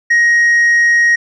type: tone with tanh clipping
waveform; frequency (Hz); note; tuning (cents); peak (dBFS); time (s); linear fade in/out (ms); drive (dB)
sine; 1881; A#6; +15; -8; 0.1-1.16; 10; 2
effects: none